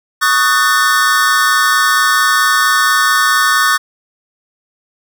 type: chord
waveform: square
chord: D# half-diminished seventh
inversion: third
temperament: just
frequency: 1120.1 / 1244.5 / 1493.4 / 1792.1 Hz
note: C#6 / D#6 / F#6 / A6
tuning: +18 / 0 / +16 / +31 cents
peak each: -16 dBFS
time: 0.21-3.78 s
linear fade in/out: 20 ms
effects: none